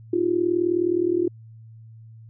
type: tone with amplitude modulation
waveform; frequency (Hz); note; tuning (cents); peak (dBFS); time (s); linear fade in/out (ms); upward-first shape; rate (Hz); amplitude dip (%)
sine; 349.2; F4; 0; -15; 0.13-1.28; 5; sine; 39.5; 85
effects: added 112 Hz sine -42 dBFS peak until 2.29 s